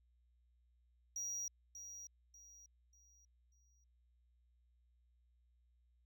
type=tone with echo; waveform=triangle; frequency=5750 Hz; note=F8; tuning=50 cents sharp; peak=-39 dBFS; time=1.16-1.48 s; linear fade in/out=2 ms; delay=590 ms; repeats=4; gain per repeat=-9 dB; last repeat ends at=3.84 s; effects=added 60 Hz sine -70 dBFS peak until 6.05 s

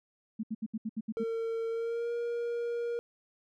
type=tone bursts; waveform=sine; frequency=220 Hz; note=A3; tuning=in tune; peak=-31 dBFS; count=8; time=0.39-1.239 s; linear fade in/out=10 ms; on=44 ms; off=71 ms
type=tone with pitch glide; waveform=triangle; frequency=455 to 472.4 Hz; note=A#4 to A#4; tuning=-42 to +23 cents; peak=-29 dBFS; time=1.17-2.99 s; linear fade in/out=0 ms; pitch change=+65 cents; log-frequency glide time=1.69-2.12 s
effects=none

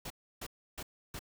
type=noise bursts; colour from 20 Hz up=pink; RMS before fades=-42 dBFS; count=4; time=0.05-1.192 s; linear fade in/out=5 ms; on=53 ms; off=310 ms; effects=none

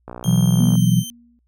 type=click train; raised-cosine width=1 ms; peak=-19 dBFS; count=42; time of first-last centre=0.08-0.754 s; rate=60.8 Hz
type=tone with pitch glide; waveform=15% pulse; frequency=3200 to 3107 Hz; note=G7 to G7; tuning=+35 to -16 cents; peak=-23 dBFS; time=0.24-1.1 s; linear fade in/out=0 ms; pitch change=-51 cents; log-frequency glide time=0.34-0.95 s
type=chord; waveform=sine; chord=B suspended fourth; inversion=none; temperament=equal with one note detuned; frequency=122.05 / 164.81 / 185 Hz; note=B2 / E3 / F#3; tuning=-20 / 0 / 0 cents; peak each=-17 dBFS; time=0.24-1.04 s; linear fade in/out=50 ms
type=tone with exponential decay; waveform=sine; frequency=237.3 Hz; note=A#3; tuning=31 cents sharp; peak=-16 dBFS; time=0.6-1.39 s; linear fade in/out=0 ms; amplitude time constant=170 ms
effects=added 60 Hz sine -61 dBFS peak until 1.47 s

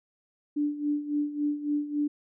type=tone with tremolo; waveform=sine; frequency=293.7 Hz; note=D4; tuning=in tune; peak=-23 dBFS; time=0.56-2.08 s; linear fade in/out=10 ms; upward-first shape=sine; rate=3.6 Hz; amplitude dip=75%; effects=none

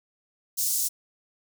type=high-pass noise; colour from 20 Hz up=pink; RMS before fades=-26 dBFS; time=0.57-0.89 s; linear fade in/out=20 ms; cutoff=5900 Hz; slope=24 dB/octave; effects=none

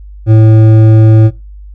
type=tone with hard clipping; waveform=triangle; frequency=110 Hz; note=A2; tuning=in tune; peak=-3 dBFS; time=0.26-1.31 s; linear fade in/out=50 ms; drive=13 dB; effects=noise-tail reverb RT60 0.3 s tail -24 dB re dry + added 50 Hz sine -27 dBFS peak until 1.74 s

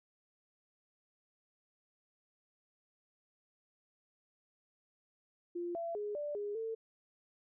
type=tone with pitch steps; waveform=sine; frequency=347.8 / 674 / 415.6 / 588 / 411.4 / 448.8 Hz; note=F4 / E5 / G#4 / D5 / G#4 / A4; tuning=-7 / +38 / +1 / +2 / -16 / +34 cents; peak=-36 dBFS; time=5.55-6.75 s; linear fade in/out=10 ms; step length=200 ms; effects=none

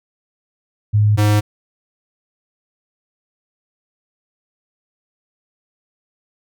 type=tone pair in turn; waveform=sine / square; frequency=105.2 / 104.77 Hz; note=G#2 / G#2; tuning=+23 / +16 cents; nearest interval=unison; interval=7 cents; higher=first; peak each=-10 / -12 dBFS; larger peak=first; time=0.93-1.17 / 1.17-1.41 s; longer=neither; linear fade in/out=20 ms; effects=none

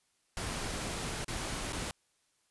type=noise with dropouts; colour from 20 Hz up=pink; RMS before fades=-37 dBFS; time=0.37-1.91 s; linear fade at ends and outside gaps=1 ms; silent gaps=1.245-1.281 / 1.724-1.73 s; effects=white hiss -74 dBFS RMS until 2.5 s + resampled to 24000 Hz

